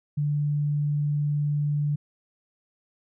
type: tone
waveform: sine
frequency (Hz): 146.83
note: D3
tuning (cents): 0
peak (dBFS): -22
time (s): 0.17-1.96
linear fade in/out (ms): 10
effects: none